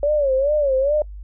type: tone with vibrato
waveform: sine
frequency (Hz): 562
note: C#5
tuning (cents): +24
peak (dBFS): -15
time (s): 0.03-1.02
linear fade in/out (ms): 2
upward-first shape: sine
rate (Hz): 2.4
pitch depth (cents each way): 130
effects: noise-tail reverb RT60 0.1 s tail -25 dB re dry + added 50 Hz sine -32 dBFS peak until 1.23 s